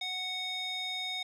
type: tone with band-pass filter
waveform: square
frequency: 740 Hz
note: F#5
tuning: in tune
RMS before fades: -36 dBFS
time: 0.01-1.23 s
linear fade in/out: 5 ms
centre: 3300 Hz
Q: 4.7
effects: none